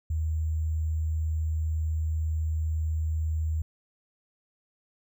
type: tone with sample-and-hold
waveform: sine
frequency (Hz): 79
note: D#2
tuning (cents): +27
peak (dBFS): -25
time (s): 0.1-3.62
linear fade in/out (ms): 5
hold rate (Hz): 7350
effects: none